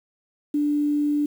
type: tone with quantisation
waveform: sine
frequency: 293.7 Hz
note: D4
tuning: in tune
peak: -19 dBFS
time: 0.54-1.26 s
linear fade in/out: 5 ms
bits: 8
effects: none